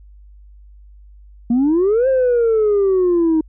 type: exponential two-way sweep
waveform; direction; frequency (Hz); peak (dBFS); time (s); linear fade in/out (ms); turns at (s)
sine; up then down; 230 to 536 to 311.6; -10; 1.5-3.41; 5; 2.08
effects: tanh soft clip ceiling -10 dBFS + added 50 Hz sine -40 dBFS peak until 3.48 s